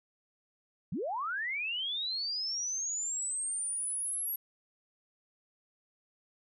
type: linear sweep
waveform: sine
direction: up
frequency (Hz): 130 to 11570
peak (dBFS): -32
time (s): 0.92-4.36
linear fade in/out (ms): 5
effects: none